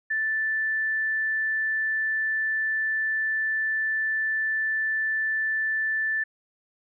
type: tone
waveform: sine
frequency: 1760 Hz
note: A6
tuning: in tune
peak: -23 dBFS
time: 0.1-6.24 s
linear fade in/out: 10 ms
effects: none